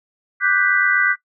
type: chord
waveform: sine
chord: G major seventh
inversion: second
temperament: equal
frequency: 1174.7 / 1480 / 1568 / 1975.5 Hz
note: D6 / F#6 / G6 / B6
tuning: 0 / 0 / 0 / 0 cents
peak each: -24 / -18 / -19 / -19 dBFS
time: 0.4-1.16 s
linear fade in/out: 50 ms
effects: noise-tail reverb RT60 0.1 s tail -18 dB re dry